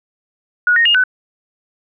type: tone with pitch steps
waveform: sine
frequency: 1455 / 1858 / 2842 / 1504 Hz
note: F#6 / A#6 / F7 / F#6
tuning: -29 / -6 / +30 / +28 cents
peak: -9 dBFS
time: 0.67-1.038 s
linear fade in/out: 2 ms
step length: 92 ms
effects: none